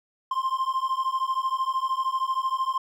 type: beating tone pair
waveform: triangle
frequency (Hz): 1046.5 / 1059.5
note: C6 / C6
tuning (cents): 0 / +21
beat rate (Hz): 13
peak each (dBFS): -25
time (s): 0.31-2.78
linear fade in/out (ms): 5
effects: none